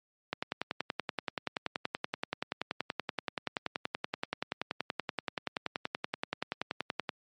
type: click train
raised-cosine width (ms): 0.3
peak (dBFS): -15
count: 72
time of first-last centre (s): 0.33-7.092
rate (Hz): 10.5
effects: high-pass 150 Hz 12 dB/octave + MP3 48 kbps